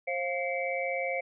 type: tone cluster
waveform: sine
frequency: 533 / 697 / 2097 / 2286 Hz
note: C5 / F5 / C7 / D7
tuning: +32 / -4 / +3 / -47 cents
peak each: -32 / -35 / -37 / -35 dBFS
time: 0.07-1.21 s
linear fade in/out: 10 ms
effects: none